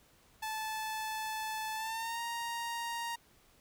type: tone with pitch glide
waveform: sawtooth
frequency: 872 to 934.6 Hz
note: A5 to A#5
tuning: -16 to +4 cents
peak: -32 dBFS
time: 0.42-3.16 s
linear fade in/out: 10 ms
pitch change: +120 cents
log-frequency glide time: 1.74-2.21 s
effects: pink hiss -65 dBFS RMS until 3.6 s